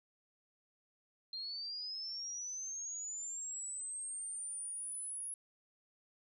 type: linear sweep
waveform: sine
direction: up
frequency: 4154 to 10540 Hz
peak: -40 dBFS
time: 1.33-5.34 s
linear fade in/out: 2 ms
effects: none